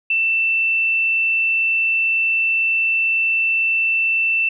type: tone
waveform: sine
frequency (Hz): 2671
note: E7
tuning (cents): +22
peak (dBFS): -15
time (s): 0.1-4.49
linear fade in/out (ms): 5
effects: none